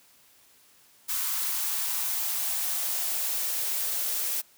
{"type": "noise with high-pass filter sweep", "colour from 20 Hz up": "blue", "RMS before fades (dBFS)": -29, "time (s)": [1.08, 4.42], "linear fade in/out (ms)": 20, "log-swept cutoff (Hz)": [1100, 420], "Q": 2.3, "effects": ["white hiss -59 dBFS RMS until 4.57 s", "high-pass 60 Hz 12 dB/octave"]}